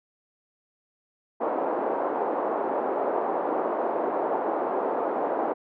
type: band-pass noise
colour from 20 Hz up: white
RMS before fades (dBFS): -27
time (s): 1.4-5.54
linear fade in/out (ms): 20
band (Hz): 310 to 880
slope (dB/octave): 24
effects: none